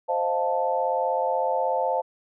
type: chord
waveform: sine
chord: F dominant seventh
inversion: second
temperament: equal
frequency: 523.3 / 622.3 / 698.5 / 880 Hz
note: C5 / Eb5 / F5 / A5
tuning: 0 / 0 / 0 / 0 cents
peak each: -26 / -30 / -28 / -26 dBFS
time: 0.08-2.02 s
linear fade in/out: 20 ms
effects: none